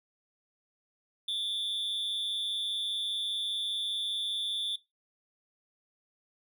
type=tone with amplitude modulation; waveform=triangle; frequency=3520 Hz; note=A7; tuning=in tune; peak=-25 dBFS; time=1.28-4.76 s; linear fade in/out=5 ms; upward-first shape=sine; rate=205 Hz; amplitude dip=70%; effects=noise-tail reverb RT60 0.2 s tail -20 dB re dry